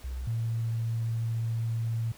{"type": "tone pair in turn", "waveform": "sine", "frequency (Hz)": [63.7, 114.29], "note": ["C2", "A#2"], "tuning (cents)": [-46, -34], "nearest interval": "minor seventh", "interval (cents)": 1012, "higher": "second", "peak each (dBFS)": [-32, -27], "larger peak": "second", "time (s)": [[0.04, 0.27], [0.27, 2.12]], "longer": "second", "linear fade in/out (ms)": 5, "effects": ["pink hiss -53 dBFS RMS until 2.17 s"]}